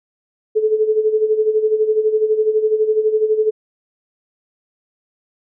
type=tone with tremolo; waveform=sine; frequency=432.9 Hz; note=A4; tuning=28 cents flat; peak=-10 dBFS; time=0.55-3.51 s; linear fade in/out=20 ms; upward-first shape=sine; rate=12 Hz; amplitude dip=70%; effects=none